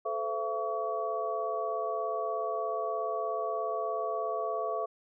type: tone cluster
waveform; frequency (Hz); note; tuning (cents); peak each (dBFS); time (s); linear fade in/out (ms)
sine; 436.2 / 513 / 675 / 1132; A4 / C5 / E5 / C#6; -15 / -34 / +41 / +36; -36 / -38 / -33 / -36; 0.05-4.86; 10
effects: none